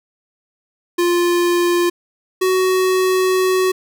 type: tone pair in turn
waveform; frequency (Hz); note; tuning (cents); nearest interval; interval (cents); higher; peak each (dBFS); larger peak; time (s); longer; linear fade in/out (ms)
square; 349.2 / 372.9; F4 / F#4; 0 / +14; minor second; 114; second; -14; neither; 0.98-1.9 / 2.41-3.72; second; 10
effects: none